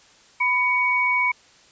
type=tone pair together; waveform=sine; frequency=998.6 / 2243 Hz; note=B5 / C#7; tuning=+19 / +20 cents; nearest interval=octave + major second; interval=1401 cents; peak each=-23 / -19 dBFS; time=0.4-1.32 s; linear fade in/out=10 ms; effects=white hiss -53 dBFS RMS until 1.71 s + resampled to 16000 Hz